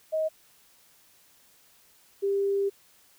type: tone pair in turn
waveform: sine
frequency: 630 / 396.9 Hz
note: D#5 / G4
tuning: +21 / +22 cents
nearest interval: minor sixth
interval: 799 cents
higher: first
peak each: -24 / -23 dBFS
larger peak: second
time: 0.12-0.29 / 2.22-2.7 s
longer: second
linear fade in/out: 20 ms
effects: white hiss -60 dBFS RMS until 3.18 s